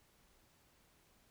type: silence
effects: pink hiss -70 dBFS RMS until 1.3 s